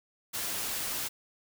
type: noise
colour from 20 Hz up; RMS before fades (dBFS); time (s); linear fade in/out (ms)
white; -34; 0.33-1.09; 20
effects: none